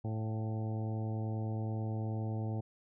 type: harmonic tone with a mistuned harmonic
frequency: 109.7 Hz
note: A2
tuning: 5 cents flat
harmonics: 1 / 2 / 3 / 4 / 5 / 6 / 7 / 8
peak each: -34 / -42 / -45 / -49 / -50 / -52 / -50 / -57 dBFS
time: 0.04-2.61 s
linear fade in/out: 10 ms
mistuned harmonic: 6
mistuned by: +54 cents
effects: none